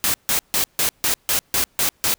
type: noise bursts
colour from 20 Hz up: white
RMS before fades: -19 dBFS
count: 9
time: 0.04-2.14 s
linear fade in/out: 0 ms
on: 100 ms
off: 150 ms
effects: pink hiss -60 dBFS RMS until 2.18 s